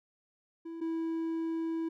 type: tone pair in turn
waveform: triangle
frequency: 330.5 / 327.3 Hz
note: E4 / E4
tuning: +5 / -12 cents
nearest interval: unison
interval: 17 cents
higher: first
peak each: -37 / -29 dBFS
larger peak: second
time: 0.65-0.81 / 0.81-1.89 s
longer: second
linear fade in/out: 10 ms
effects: none